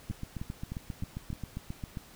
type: two click trains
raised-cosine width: 5 ms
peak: -24 / -24 dBFS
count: 15 / 5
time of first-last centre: 0.1-1.972 / 0.11-1.33 s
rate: 7.48 / 3.28 Hz
effects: pink hiss -54 dBFS RMS until 2.15 s